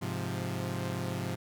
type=chord; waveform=sawtooth; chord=F minor; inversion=first; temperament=equal; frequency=103.83 / 130.81 / 174.61 Hz; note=Ab2 / C3 / F3; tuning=0 / 0 / 0 cents; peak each=-33 dBFS; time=0.01-1.36 s; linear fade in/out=20 ms; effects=none